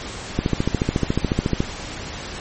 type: click train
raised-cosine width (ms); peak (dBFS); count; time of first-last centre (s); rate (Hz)
3; -5; 18; 0.39-1.604; 14
effects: pink hiss -32 dBFS RMS until 2.4 s + MP3 32 kbps